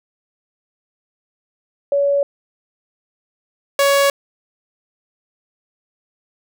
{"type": "tone pair in turn", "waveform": ["sine", "sawtooth"], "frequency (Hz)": [565, 559.2], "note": ["C#5", "C#5"], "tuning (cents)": [33, 15], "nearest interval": "unison", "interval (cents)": 18, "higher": "first", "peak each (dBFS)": [-13, -8], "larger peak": "second", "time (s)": [[1.92, 2.23], [3.79, 4.1]], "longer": "neither", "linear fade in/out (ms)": 2, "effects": []}